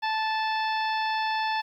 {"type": "harmonic tone", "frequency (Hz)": 876, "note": "A5", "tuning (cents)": -8, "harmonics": [1, 2, 3, 4, 5, 6], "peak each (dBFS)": [-26, -32, -36, -38, -40, -42], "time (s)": [0.02, 1.62], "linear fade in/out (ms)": 20, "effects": ["10-bit"]}